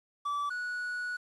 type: tone pair in turn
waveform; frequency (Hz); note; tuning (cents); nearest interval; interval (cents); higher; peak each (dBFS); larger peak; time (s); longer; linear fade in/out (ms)
triangle; 1156 / 1468.2; D6 / F#6; -28 / -14; major third; 414; second; -28 / -31; first; 0.25-0.5 / 0.5-1.17; second; 10
effects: resampled to 24000 Hz + 10-bit